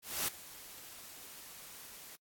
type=noise with ADSR envelope; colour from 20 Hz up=white; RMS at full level=-33 dBFS; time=0.02-2.16 s; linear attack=260 ms; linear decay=7 ms; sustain=-18 dB; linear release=8 ms; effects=noise-tail reverb RT60 0.1 s tail -26 dB re dry + AAC 64 kbps